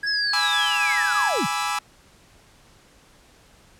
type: tone with vibrato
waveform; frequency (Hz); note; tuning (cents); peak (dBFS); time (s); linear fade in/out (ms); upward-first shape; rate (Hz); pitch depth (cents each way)
triangle; 1656; G#6; -5; -22; 0.03-1.29; 5; triangle; 2; 12
type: linear sweep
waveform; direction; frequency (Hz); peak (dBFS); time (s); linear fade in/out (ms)
sine; down; 5330 to 103.2; -23; 0.06-1.47; 20
type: chord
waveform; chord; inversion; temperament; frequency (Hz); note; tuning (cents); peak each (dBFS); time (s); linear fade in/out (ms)
sawtooth; E dominant seventh; first; equal; 830.6 / 987.8 / 1174.7 / 1318.5; G#5 / B5 / D6 / E6; 0 / 0 / 0 / 0; -24 / -26 / -27 / -24; 0.33-1.79; 5
effects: pink hiss -54 dBFS RMS until 3.79 s + low-pass 10000 Hz 12 dB/octave